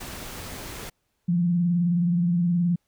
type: noise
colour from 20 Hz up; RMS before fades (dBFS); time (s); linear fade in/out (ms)
pink; -37; 0-0.9; 10
type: tone with vibrato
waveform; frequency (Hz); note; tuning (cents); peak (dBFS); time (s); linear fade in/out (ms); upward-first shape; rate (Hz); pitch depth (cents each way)
sine; 173.7; F3; -9; -19; 1.28-2.76; 10; sine; 19; 56
effects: pink hiss -74 dBFS RMS until 2.87 s

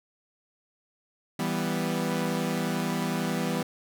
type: chord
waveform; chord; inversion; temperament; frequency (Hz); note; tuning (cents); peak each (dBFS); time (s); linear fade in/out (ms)
sawtooth; E minor; none; equal; 164.81 / 196 / 246.9; E3 / G3 / B3; 0 / 0 / 0; -27; 1.39-3.63; 5
effects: none

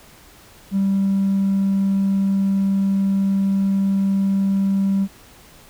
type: tone with hard clipping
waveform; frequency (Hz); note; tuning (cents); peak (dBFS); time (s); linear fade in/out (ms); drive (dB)
sine; 195.4; G3; -5; -16; 0.71-5.08; 50; 1
effects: pink hiss -47 dBFS RMS until 5.69 s

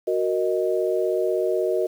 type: chord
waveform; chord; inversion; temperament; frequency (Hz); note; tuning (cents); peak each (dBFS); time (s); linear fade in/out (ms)
sine; D# minor; first; equal; 370 / 466.2 / 622.3; F#4 / A#4 / D#5; 0 / 0 / 0; -23 / -25 / -25; 0.07-1.87; 10
effects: 8-bit

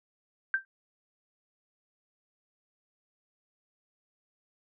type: tone with exponential decay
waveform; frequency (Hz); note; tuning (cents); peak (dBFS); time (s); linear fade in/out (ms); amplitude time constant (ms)
sine; 1568; G6; 0; -20; 0.54-0.65; 1; 22
effects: none

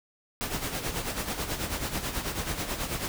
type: noise with tremolo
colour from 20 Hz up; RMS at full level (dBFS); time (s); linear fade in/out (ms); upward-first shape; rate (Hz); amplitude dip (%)
pink; -30; 0.41-3.08; 0; sine; 9.2; 60
effects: none

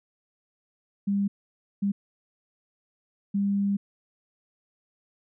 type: tone bursts at uneven times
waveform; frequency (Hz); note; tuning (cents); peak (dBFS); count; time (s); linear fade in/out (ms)
sine; 200; G3; +35; -22; 3; 1.07-1.28 / 1.82-1.92 / 3.34-3.77; 10
effects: none

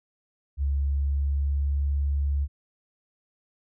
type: tone with pitch glide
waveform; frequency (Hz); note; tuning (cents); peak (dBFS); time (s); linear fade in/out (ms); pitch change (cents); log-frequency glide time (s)
sine; 69.8 to 70.73; C#2 to C#2; +13 to +35; -22; 0.57-2.48; 50; +22; 0.67-1.92
effects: none

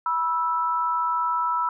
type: tone pair together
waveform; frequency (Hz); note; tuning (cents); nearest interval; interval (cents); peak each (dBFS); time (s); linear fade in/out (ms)
sine; 977 / 1319.3; B5 / E6; -19 / +1; perfect fourth; 520; -24; 0.06-1.69; 2
effects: none

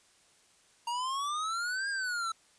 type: exponential two-way sweep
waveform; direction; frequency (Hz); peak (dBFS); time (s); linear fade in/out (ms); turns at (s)
square; up then down; 933 to 1631 to 1312; -32; 0.87-2.32; 5; 1.89
effects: white hiss -64 dBFS RMS until 2.58 s + resampled to 22050 Hz

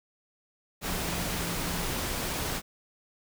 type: tone in noise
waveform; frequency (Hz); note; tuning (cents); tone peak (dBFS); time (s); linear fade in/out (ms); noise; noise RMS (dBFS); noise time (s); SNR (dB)
sine; 173.1; F3; -15; -38; 0.84-1.86; 50; pink; -32; 0.81-2.62; -9
effects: none

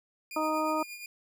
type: tone with tremolo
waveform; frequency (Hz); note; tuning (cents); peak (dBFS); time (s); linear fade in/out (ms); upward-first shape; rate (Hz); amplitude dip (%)
sawtooth; 2423; D#7; -47; -35; 0.31-1.06; 2; triangle; 8.5; 60
type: harmonic tone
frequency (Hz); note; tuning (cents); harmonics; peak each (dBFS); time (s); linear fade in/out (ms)
311.1; D#4; 0; 1 / 2 / 3 / 4; -32 / -32 / -32 / -32; 0.36-0.83; 5
effects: none

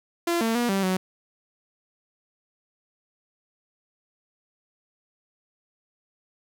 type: tone with pitch steps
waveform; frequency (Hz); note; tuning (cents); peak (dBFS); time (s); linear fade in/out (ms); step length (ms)
sawtooth; 342 / 226.3 / 240.2 / 194.8 / 186.2; F4 / A3 / B3 / G3 / F#3; -36 / +49 / -48 / -11 / +11; -18; 0.27-0.97; 5; 140
effects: none

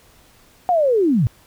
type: linear sweep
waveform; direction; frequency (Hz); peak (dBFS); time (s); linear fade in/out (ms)
sine; down; 740 to 99.8; -13; 0.69-1.27; 0
effects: pink hiss -52 dBFS RMS until 1.46 s

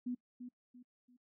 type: tone with echo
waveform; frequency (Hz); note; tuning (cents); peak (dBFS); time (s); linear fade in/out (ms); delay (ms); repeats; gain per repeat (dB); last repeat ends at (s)
sine; 246.9; B3; 0; -35; 0.06-0.15; 10; 340; 3; -9; 1.17
effects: noise-tail reverb RT60 0.1 s tail -22 dB re dry

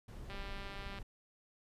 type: noise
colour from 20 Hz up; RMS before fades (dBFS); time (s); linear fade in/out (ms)
brown; -46; 0.08-1.03; 5
type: click train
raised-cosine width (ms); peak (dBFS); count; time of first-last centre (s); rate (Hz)
0.3; -32; 137; 0.3-0.987; 198
effects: resampled to 32000 Hz

